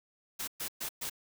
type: noise bursts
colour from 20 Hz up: white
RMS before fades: -37 dBFS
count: 4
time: 0.39-1.098 s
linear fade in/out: 10 ms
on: 87 ms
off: 120 ms
effects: none